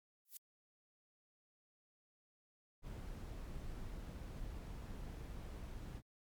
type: noise with exponential growth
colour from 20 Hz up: violet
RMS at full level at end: -43 dBFS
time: 0.25-0.37 s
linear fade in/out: 2 ms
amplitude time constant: 25 ms
type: noise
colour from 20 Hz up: brown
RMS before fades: -47 dBFS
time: 2.82-6.02 s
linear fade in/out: 50 ms
effects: MP3 96 kbps

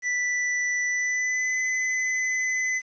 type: tone with pitch glide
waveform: square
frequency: 1975.5 to 2022 Hz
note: B6 to B6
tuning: 0 to +40 cents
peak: -24 dBFS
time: 0.02-2.82 s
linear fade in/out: 50 ms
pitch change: +40 cents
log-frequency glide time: 0.86-1.59 s
effects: resampled to 16000 Hz + 9-bit

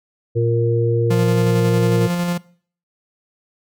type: harmonic tone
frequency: 116.54 Hz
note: A#2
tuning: in tune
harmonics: 1 / 3 / 4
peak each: -17 / -23 / -19 dBFS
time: 0.35-2.08 s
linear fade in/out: 20 ms
type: tone with tremolo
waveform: 45% pulse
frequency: 174.61 Hz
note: F3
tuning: in tune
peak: -17 dBFS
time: 1.1-2.38 s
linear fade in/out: 10 ms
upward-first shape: square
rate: 11 Hz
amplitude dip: 25%
effects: noise-tail reverb RT60 0.5 s tail -21 dB re dry

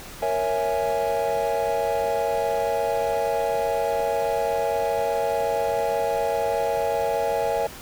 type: chord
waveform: triangle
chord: A# half-diminished seventh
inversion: none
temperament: equal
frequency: 466.2 / 554.4 / 659.3 / 830.6 Hz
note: A#4 / C#5 / E5 / G#5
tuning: 0 / 0 / 0 / 0 cents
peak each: -25 dBFS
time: 0.22-7.67 s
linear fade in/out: 5 ms
effects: pink hiss -40 dBFS RMS until 7.81 s

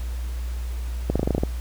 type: clicks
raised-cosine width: 2 ms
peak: -8 dBFS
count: 9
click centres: 1.1 / 1.156 / 1.195 / 1.231 / 1.275 / 1.307 / 1.349 / 1.381 / 1.435 s
effects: added 60 Hz sine -26 dBFS peak until 1.6 s + pink hiss -45 dBFS RMS until 1.6 s

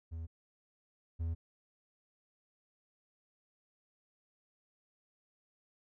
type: tone pair in turn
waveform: triangle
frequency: 81.7 / 82.65 Hz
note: E2 / E2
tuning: -15 / +5 cents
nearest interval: unison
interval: 20 cents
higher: second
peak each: -37 / -31 dBFS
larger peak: second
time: 0.11-0.27 / 1.19-1.35 s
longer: neither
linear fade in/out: 20 ms
effects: none

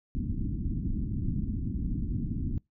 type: low-pass noise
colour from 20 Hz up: pink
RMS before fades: -31 dBFS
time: 0.15-2.58 s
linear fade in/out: 0 ms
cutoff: 290 Hz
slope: 48 dB/octave
effects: noise-tail reverb RT60 0.2 s tail -26 dB re dry

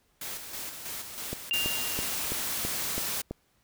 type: noise with tremolo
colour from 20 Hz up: white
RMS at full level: -37 dBFS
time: 0.21-1.5 s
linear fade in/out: 5 ms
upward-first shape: square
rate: 3.1 Hz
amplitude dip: 45%
type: click train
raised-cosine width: 2 ms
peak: -20 dBFS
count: 7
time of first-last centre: 1.33-3.31 s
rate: 3.03 Hz
type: tone with exponential decay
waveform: sine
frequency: 2794 Hz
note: F7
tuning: in tune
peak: -24 dBFS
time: 1.51-2.53 s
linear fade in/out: 0 ms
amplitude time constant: 220 ms
type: noise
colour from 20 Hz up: white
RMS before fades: -32 dBFS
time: 1.53-3.22 s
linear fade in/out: 10 ms
effects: pink hiss -69 dBFS RMS until 3.63 s

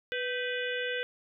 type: harmonic tone with a mistuned harmonic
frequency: 493.9 Hz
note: B4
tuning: in tune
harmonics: 1 / 3 / 4 / 5 / 6 / 7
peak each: -34 / -35 / -40 / -41 / -40 / -42 dBFS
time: 0.12-1.03 s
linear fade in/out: 0 ms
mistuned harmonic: 3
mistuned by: +76 cents
effects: none

